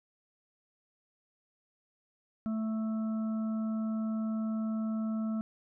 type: harmonic tone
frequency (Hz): 220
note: A3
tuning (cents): 0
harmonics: 1 / 3 / 5 / 6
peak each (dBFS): -30 / -46 / -56 / -49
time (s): 2.46-5.41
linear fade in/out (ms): 0
effects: none